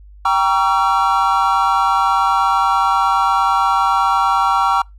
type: chord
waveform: triangle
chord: G diminished seventh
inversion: none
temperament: just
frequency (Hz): 784 / 940.8 / 1128.9 / 1354.7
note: G5 / Bb5 / Db6 / Fb6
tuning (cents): 0 / +16 / +31 / +47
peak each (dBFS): -16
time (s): 0.25-4.82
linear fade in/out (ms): 5
effects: noise-tail reverb RT60 0.2 s tail -26 dB re dry + added 50 Hz sine -38 dBFS peak until 4.98 s